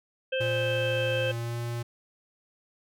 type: harmonic tone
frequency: 523.3 Hz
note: C5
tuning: in tune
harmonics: 1 / 3 / 5 / 6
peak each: -27 / -35 / -34 / -36 dBFS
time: 0.32-1.32 s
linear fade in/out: 10 ms
type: tone with pitch glide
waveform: square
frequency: 116.54 to 118.37 Hz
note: A#2 to A#2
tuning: 0 to +27 cents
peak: -31 dBFS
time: 0.4-1.83 s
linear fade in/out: 10 ms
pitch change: +27 cents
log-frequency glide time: 1.33-1.59 s
effects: none